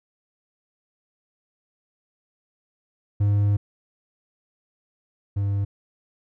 triangle tone pair in turn, 102.1 / 100.11 Hz, G#2 / G2, -29 / +37 cents, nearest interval unison, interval 34 cents, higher first, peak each -15 / -19 dBFS, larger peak first, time 3.2-3.57 / 5.36-5.65 s, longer first, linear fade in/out 10 ms, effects none

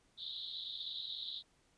white band-pass noise, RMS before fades -44 dBFS, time 0.17-1.43 s, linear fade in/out 50 ms, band 3500 to 4000 Hz, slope 96 dB/octave, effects pink hiss -72 dBFS RMS until 1.77 s + resampled to 22050 Hz

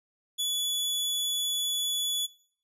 sawtooth tone, 3421 Hz, A7, 49 cents flat, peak -24 dBFS, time 0.38-2.27 s, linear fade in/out 20 ms, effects noise-tail reverb RT60 0.6 s tail -22 dB re dry + resampled to 32000 Hz

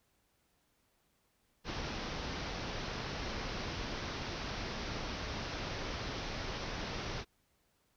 pink low-pass noise, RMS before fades -40 dBFS, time 1.64-7.25 s, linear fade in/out 50 ms, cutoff 5900 Hz, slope 96 dB/octave, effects pink hiss -75 dBFS RMS until 7.96 s

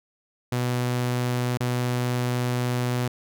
sawtooth tone with dropouts, 123.47 Hz, B2, in tune, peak -19 dBFS, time 0.52-3.08 s, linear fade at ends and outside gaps 5 ms, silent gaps 1.574-1.604 s, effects none

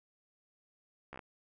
slowing click train, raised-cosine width 0.5 ms, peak -30 dBFS, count 5, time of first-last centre 1.13-1.192 s, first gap 14 ms, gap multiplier 1.07, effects none

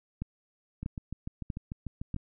two click trains, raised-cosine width 5 ms, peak -24 / -21 dBFS, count 10 / 4, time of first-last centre 0.83-2.163 / 0.22-2.143 s, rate 6.75 / 1.56 Hz, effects none

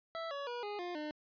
25% pulse tone with pitch steps, 659.3 / 564.1 / 482.6 / 412.9 / 353.3 / 302.3 Hz, E5 / C#5 / B4 / G#4 / F4 / D#4, 0 / +30 / -40 / -10 / +20 / -50 cents, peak -35 dBFS, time 0.15-1.11 s, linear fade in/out 0 ms, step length 160 ms, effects resampled to 11025 Hz

